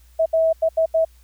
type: tone bursts at uneven times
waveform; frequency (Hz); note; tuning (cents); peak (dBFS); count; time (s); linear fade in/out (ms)
sine; 648; E5; -30; -14; 5; 0.19-0.26 / 0.33-0.53 / 0.62-0.69 / 0.77-0.86 / 0.94-1.05; 10
effects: added 60 Hz sine -48 dBFS peak until 1.23 s + white hiss -59 dBFS RMS until 1.23 s